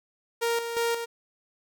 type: tone with tremolo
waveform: sawtooth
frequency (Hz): 466.2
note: A#4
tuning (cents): 0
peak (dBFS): -20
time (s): 0.41-1.06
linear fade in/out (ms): 20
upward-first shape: square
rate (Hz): 2.8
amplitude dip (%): 55
effects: none